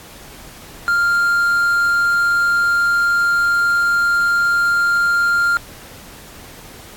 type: tone with quantisation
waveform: triangle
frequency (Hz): 1396.9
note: F6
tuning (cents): 0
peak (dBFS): -11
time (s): 0.88-5.57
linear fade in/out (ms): 0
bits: 6
effects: pink hiss -39 dBFS RMS until 6.96 s + AAC 64 kbps